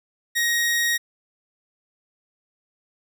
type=tone; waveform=sawtooth; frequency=1881 Hz; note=A#6; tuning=15 cents sharp; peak=-16 dBFS; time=0.35-0.98 s; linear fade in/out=20 ms; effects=none